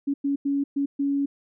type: tone bursts at uneven times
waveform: sine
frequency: 280.4 Hz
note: C#4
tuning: 20 cents sharp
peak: -21 dBFS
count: 5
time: 0.07-0.14 / 0.24-0.36 / 0.45-0.64 / 0.76-0.86 / 0.99-1.26 s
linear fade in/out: 10 ms
effects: none